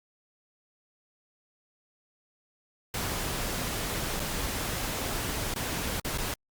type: noise with dropouts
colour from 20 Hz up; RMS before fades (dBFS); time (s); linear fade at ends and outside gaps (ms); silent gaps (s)
pink; -32; 2.94-6.34; 2; 4.196-4.2 / 5.54-5.56 / 5.999-6.047 / 6.176-6.183
effects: Opus 48 kbps